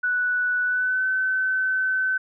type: tone with pitch glide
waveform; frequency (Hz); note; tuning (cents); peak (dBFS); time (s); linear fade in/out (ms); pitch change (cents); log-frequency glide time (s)
sine; 1480 to 1523.4; F#6 to G6; 0 to -50; -20; 0.03-2.18; 10; +50; 0.63-1.06
effects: none